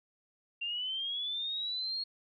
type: linear sweep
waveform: sine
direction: up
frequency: 2756 to 4300 Hz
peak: -33 dBFS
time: 0.61-2.04 s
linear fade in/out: 10 ms
effects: none